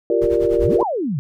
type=chord; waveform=sine; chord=G minor seventh; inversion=third; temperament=equal; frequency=349.2 / 392 / 466.2 / 587.3 Hz; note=F4 / G4 / Bb4 / D5; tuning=0 / 0 / 0 / 0 cents; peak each=-20 / -21 / -18 / -22 dBFS; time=0.1-0.83 s; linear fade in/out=2 ms
type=noise with tremolo; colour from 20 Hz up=brown; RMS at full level=-28 dBFS; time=0.21-0.82 s; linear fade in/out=10 ms; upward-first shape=sine; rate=10 Hz; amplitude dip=85%
type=exponential two-way sweep; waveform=sine; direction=up then down; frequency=34.65 to 1046.5 to 126.1 Hz; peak=-19 dBFS; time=0.59-1.19 s; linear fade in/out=0 ms; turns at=0.82 s
effects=none